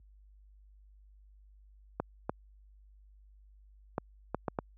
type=clicks; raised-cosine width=1 ms; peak=-17 dBFS; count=6; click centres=2 / 2.295 / 3.981 / 4.346 / 4.482 / 4.588 s; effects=added 50 Hz sine -47 dBFS peak until 4.77 s + high-pass 80 Hz 12 dB/octave